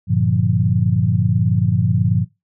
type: chord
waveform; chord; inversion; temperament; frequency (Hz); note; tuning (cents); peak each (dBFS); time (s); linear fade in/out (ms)
sine; G minor seventh; none; equal; 98 / 116.54 / 146.83 / 174.61; G2 / Bb2 / D3 / F3; 0 / 0 / 0 / 0; -19 / -18 / -21 / -19; 0.07-2.26; 50
effects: noise-tail reverb RT60 0.2 s tail -18 dB re dry